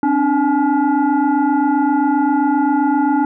sine tone with frequency modulation, 294.8 Hz, D4, 7 cents sharp, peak -12 dBFS, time 0.03-3.25 s, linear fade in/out 2 ms, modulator 562 Hz, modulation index 1.2, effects none

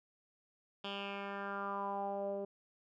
10% pulse tone with low-pass filter sweep, 199.3 Hz, G3, 29 cents sharp, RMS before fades -40 dBFS, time 0.84-2.45 s, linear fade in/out 5 ms, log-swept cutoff 3400 to 490 Hz, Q 4.2, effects none

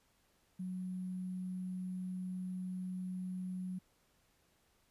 sine tone with sample-and-hold, 183.9 Hz, F#3, 10 cents flat, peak -38 dBFS, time 0.59-3.79 s, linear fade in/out 10 ms, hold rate 11025 Hz, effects pink hiss -73 dBFS RMS until 4.9 s + resampled to 32000 Hz

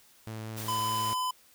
sawtooth tone with vibrato, 110 Hz, A2, in tune, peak -33 dBFS, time 0.27-1.13 s, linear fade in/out 0 ms, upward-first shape triangle, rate 5 Hz, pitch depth 14 cents each way
white noise, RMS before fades -41 dBFS, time 0.56-1.15 s, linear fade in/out 20 ms
square tone, 1010 Hz, B5, 39 cents sharp, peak -29 dBFS, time 0.68-1.31 s, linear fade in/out 5 ms
effects white hiss -60 dBFS RMS until 1.54 s

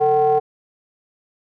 triangle ring-modulated tone, 155.56 Hz, D#3, in tune, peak -8 dBFS, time 0-0.4 s, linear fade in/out 20 ms, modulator 603 Hz, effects none

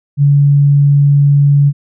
sine tone, 142.6 Hz, C#3, 49 cents sharp, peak -5 dBFS, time 0.17-1.73 s, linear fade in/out 50 ms, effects none

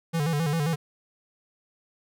square tone with vibrato, 155.56 Hz, D#3, in tune, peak -24 dBFS, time 0.13-0.76 s, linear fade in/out 20 ms, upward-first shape square, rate 7.5 Hz, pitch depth 110 cents each way, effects none

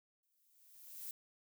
violet noise with exponential growth, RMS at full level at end -44 dBFS, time 0.23-1.11 s, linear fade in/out 2 ms, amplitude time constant 190 ms, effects none

